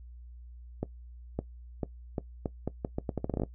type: accelerating click train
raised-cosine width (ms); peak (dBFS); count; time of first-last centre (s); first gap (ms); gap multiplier
2; -17; 17; 0.83-3.435; 560; 0.79
effects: noise-tail reverb RT60 0.1 s tail -18 dB re dry + added 60 Hz sine -45 dBFS peak until 3.54 s